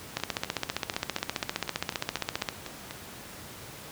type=two click trains; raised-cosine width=0.2 ms; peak=-10 / -19 dBFS; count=36 / 12; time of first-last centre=0.17-2.488 / 0.2-2.909 s; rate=15.1 / 4.06 Hz; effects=pink hiss -44 dBFS RMS until 3.91 s + high-pass 80 Hz 12 dB/octave